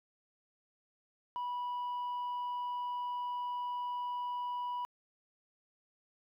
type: tone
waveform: sine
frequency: 980 Hz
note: B5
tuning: 14 cents flat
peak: -32 dBFS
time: 1.36-4.85 s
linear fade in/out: 0 ms
effects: tanh soft clip ceiling -34 dBFS + 12-bit